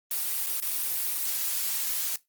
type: noise with dropouts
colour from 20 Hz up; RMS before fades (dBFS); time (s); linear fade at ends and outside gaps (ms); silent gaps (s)
blue; -29; 0.11-2.16; 2; 0.463-0.467 / 0.602-0.623
effects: noise-tail reverb RT60 0.2 s tail -21 dB re dry + Opus 32 kbps